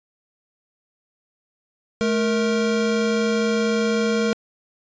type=tone pair together; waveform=square; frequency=215.9 / 466.2 Hz; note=A3 / A#4; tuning=-33 / 0 cents; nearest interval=octave + minor second; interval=1333 cents; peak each=-22 dBFS; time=2.01-4.33 s; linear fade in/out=0 ms; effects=resampled to 16000 Hz